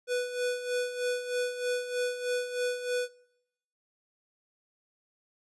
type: tone with tremolo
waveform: square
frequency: 493.9 Hz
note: B4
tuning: in tune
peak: -27 dBFS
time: 0.07-3.09 s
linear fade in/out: 50 ms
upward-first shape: sine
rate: 3.2 Hz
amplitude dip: 65%
effects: noise-tail reverb RT60 0.9 s tail -23 dB re dry + resampled to 24000 Hz